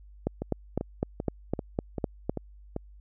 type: two click trains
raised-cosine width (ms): 2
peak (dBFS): -18 / -13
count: 7 / 9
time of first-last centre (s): 0.42-2.764 / 0.27-2.295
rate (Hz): 2.56 / 3.95
effects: added 50 Hz sine -48 dBFS peak until 3 s